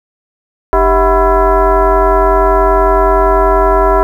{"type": "tone with frequency modulation", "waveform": "sine", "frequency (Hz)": 300.7, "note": "D4", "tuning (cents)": 41, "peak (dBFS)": -6, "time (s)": [0.73, 4.03], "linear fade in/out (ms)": 0, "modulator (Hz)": 346, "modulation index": 2.7, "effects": ["7-bit"]}